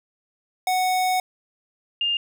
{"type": "tone pair in turn", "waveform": ["square", "sine"], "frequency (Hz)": [740, 2813], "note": ["F#5", "F7"], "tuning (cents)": [0, 12], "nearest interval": "octave + major seventh", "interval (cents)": 2312, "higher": "second", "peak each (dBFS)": -20, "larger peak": "neither", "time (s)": [[0.67, 1.2], [2.01, 2.17]], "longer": "first", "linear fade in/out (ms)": 2, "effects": []}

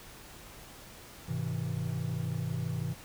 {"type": "chord", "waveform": "triangle", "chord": "Ab augmented", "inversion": "none", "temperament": "just", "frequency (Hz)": [103.83, 129.78, 162.23], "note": ["Ab2", "C3", "E3"], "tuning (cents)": [0, -14, -27], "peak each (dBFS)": [-35, -33, -33], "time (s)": [1.28, 2.94], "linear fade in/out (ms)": 10, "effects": ["pink hiss -50 dBFS RMS until 3.04 s"]}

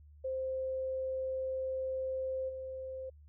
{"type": "tone with level steps", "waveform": "sine", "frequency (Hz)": 523.3, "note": "C5", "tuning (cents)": 0, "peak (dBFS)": [-33, -39], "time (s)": [0.24, 3.1], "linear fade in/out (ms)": 10, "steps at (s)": 2.48, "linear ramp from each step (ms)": 20, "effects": ["added 74 Hz sine -54 dBFS peak until 3.28 s"]}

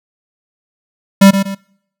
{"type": "tone with echo", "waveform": "square", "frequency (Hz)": 196, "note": "G3", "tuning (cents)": 0, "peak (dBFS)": -3, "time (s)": [1.21, 1.31], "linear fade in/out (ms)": 10, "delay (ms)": 120, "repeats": 2, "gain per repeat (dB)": -9, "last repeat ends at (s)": 1.55, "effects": ["noise-tail reverb RT60 0.7 s tail -24 dB re dry"]}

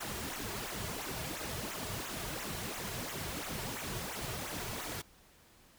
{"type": "noise with flanger", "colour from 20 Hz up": "pink", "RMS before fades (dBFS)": -40, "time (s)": [0, 5.02], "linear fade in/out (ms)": 10, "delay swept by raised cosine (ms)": [0.2, 3.9], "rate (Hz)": 2.9, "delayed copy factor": -0.75, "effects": ["pink hiss -62 dBFS RMS until 5.78 s"]}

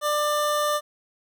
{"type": "tone pair together", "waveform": "square", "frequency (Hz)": [594.5, 1189], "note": ["D5", "D6"], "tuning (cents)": [21, 21], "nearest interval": "octave", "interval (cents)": 1200, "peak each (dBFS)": -25, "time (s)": [0.01, 0.81], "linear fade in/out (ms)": 50, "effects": ["10-bit"]}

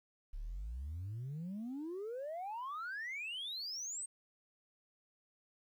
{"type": "exponential sweep", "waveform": "sine", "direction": "up", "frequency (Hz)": [32.89, 8550], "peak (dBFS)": -38, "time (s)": [0.33, 4.06], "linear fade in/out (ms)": 10, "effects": ["tanh soft clip ceiling -38 dBFS", "12-bit"]}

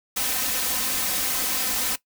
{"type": "noise with comb filter", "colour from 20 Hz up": "white", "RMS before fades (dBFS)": -25, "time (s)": [0.16, 1.96], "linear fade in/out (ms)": 10, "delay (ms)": 3.9, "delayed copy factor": 0.95, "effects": ["noise-tail reverb RT60 0.1 s tail -18 dB re dry"]}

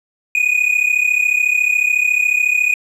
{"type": "tone pair together", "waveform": "triangle", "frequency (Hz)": [2455, 2489], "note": ["D#7", "D#7"], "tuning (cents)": [-24, 0], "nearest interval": "unison", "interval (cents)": 24, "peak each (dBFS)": -14, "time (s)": [0.35, 2.74], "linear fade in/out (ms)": 2, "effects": ["resampled to 32000 Hz"]}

